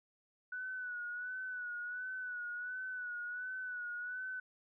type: tone with vibrato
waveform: sine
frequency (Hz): 1480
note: F#6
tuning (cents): 0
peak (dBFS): -39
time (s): 0.52-4.4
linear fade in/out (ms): 5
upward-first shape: sine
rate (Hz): 1.4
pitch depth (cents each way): 46
effects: none